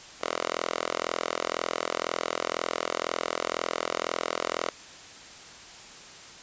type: tone with high-pass filter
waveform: 5% pulse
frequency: 42 Hz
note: E1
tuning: 33 cents sharp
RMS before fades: -31 dBFS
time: 0.21-4.71 s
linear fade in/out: 10 ms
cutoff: 670 Hz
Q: 1.5
effects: white hiss -46 dBFS RMS until 6.42 s + resampled to 16000 Hz